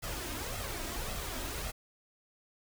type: noise with flanger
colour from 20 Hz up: pink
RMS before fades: -38 dBFS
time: 0.02-1.72 s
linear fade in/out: 20 ms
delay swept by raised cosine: 1.5 to 3.2 ms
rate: 1.8 Hz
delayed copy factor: +0.6
effects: none